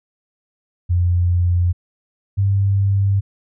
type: tone pair in turn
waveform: sine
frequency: 88.2 / 98.77 Hz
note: F2 / G2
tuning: +18 / +14 cents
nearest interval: major second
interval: 196 cents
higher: second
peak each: -13 dBFS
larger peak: neither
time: 0.89-1.73 / 2.37-3.21 s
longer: neither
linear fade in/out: 20 ms
effects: none